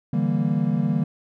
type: chord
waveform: triangle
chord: E half-diminished seventh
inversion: third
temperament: equal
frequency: 146.83 / 164.81 / 196 / 233.1 Hz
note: D3 / E3 / G3 / Bb3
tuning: 0 / 0 / 0 / 0 cents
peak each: -23 dBFS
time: 0.13-1.04 s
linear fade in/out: 5 ms
effects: none